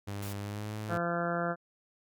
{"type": "tone with pitch glide", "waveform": "sawtooth", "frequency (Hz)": [100.7, 107.31], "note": ["G2", "A2"], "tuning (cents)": [47, -43], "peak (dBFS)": -32, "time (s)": [0.07, 0.98], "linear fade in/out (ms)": 10, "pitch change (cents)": 110, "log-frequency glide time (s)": [0.36, 0.75]}
{"type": "noise", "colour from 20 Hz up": "white", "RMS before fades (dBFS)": -46, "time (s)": [0.22, 0.33], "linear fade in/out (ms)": 5}
{"type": "harmonic tone", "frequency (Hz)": 171.5, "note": "F3", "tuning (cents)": -31, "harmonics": [1, 2, 3, 4, 5, 6, 7, 8, 9, 10], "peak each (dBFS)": [-35, -39, -36, -35, -47, -45, -42, -37, -41, -45], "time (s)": [0.88, 1.56], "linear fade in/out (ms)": 50}
{"effects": ["Opus 48 kbps"]}